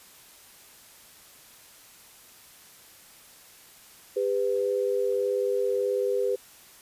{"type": "tone pair together", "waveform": "sine", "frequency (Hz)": [401.7, 500], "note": ["G4", "B4"], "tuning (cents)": [42, 21], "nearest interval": "major third", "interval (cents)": 379, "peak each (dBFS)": -26, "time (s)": [4.16, 6.36], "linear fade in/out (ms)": 10, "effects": ["white hiss -52 dBFS RMS until 6.81 s", "resampled to 32000 Hz"]}